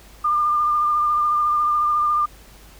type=tone with vibrato; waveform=sine; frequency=1201 Hz; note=D6; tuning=38 cents sharp; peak=-16 dBFS; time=0.24-2.26 s; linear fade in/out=10 ms; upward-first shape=triangle; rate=14 Hz; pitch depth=24 cents each way; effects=added 50 Hz sine -46 dBFS peak until 2.79 s + pink hiss -48 dBFS RMS until 2.79 s